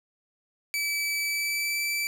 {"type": "tone with pitch glide", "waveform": "sawtooth", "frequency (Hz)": [2303, 2324], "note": ["D7", "D7"], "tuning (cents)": [-34, -19], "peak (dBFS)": -23, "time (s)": [0.74, 2.07], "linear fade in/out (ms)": 0, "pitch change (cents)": 15, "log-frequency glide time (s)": [1.24, 1.8], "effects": []}